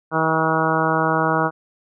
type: harmonic tone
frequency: 160 Hz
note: D#3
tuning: 49 cents sharp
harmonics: 1 / 2 / 3 / 4 / 5 / 6 / 7 / 8 / 9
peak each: -25 / -25 / -25 / -25 / -25 / -25 / -25 / -25 / -25 dBFS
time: 0.11-1.51 s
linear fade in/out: 50 ms
effects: none